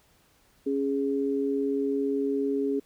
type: tone pair together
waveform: sine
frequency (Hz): 276.4 / 414.1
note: C#4 / G#4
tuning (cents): -5 / -5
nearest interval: perfect fifth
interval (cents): 700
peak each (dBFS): -27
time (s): 0.66-2.8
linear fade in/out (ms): 10
effects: pink hiss -63 dBFS RMS until 2.85 s